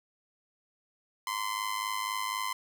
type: tone with amplitude modulation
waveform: sawtooth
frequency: 1031 Hz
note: C6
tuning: 26 cents flat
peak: -24 dBFS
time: 1.27-2.53 s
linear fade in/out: 2 ms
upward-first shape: sine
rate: 104 Hz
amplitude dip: 75%
effects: none